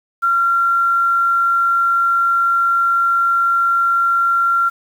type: tone with quantisation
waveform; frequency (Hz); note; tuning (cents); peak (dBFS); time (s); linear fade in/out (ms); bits
sine; 1374; F6; -29; -12; 0.22-4.7; 20; 7
effects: none